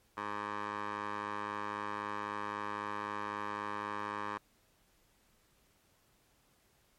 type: tone with band-pass filter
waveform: 15% pulse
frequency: 103.83 Hz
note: G#2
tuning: in tune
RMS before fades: -39 dBFS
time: 0.17-4.38 s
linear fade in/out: 5 ms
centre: 1200 Hz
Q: 2.2
effects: pink hiss -70 dBFS RMS until 6.98 s + MP3 64 kbps